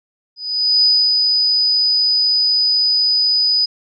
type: tone with ADSR envelope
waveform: sine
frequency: 4978 Hz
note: D#8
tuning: in tune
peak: -9 dBFS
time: 0.36-3.66 s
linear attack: 470 ms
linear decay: 280 ms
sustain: -3 dB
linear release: 14 ms
effects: none

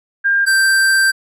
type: tone pair in turn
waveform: sine / square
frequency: 1602 / 1569 Hz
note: G6 / G6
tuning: +37 / +1 cents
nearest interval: unison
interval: 36 cents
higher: first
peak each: -11 dBFS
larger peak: neither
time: 0.24-0.46 / 0.46-1.12 s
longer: second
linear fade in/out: 20 ms
effects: resampled to 32000 Hz

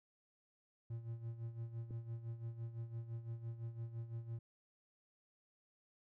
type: tone with tremolo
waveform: triangle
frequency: 115.6 Hz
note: A#2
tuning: 14 cents flat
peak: -38 dBFS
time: 0.9-4.39 s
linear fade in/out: 5 ms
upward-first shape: sine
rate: 5.9 Hz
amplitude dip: 70%
type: click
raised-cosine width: 3 ms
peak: -39 dBFS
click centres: 1.908 s
effects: none

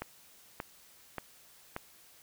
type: click train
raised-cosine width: 0.5 ms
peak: -21 dBFS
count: 4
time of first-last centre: 0.02-1.764 s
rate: 1.72 Hz
effects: white hiss -59 dBFS RMS until 2.22 s

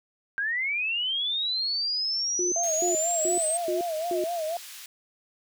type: linear sweep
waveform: sine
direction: up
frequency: 1568 to 8390 Hz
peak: -25 dBFS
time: 0.38-3.57 s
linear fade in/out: 0 ms
type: tone bursts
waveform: sine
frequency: 356.8 Hz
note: F4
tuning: 37 cents sharp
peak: -26 dBFS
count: 5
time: 2.39-4.24 s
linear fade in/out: 2 ms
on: 130 ms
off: 300 ms
type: tone with vibrato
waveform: sine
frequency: 659.3 Hz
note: E5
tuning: in tune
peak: -27 dBFS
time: 2.56-4.57 s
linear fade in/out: 2 ms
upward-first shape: sine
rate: 4.1 Hz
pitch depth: 110 cents each way
type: high-pass noise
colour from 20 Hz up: pink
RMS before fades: -43 dBFS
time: 2.63-4.86 s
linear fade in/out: 2 ms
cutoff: 2600 Hz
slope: 12 dB/octave
effects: none

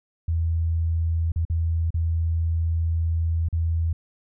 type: tone with dropouts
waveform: sine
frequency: 82.41 Hz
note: E2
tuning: in tune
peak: -20 dBFS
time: 0.28-3.93 s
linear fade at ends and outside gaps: 5 ms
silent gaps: 1.32-1.359 / 1.452-1.498 / 1.905-1.942 / 3.487-3.527 s
effects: none

